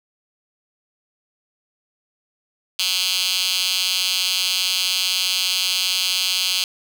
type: tone with high-pass filter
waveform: 10% pulse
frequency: 184.8 Hz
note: F#3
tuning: 2 cents flat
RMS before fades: -21 dBFS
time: 2.79-6.64 s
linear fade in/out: 2 ms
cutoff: 3600 Hz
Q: 4.4
effects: none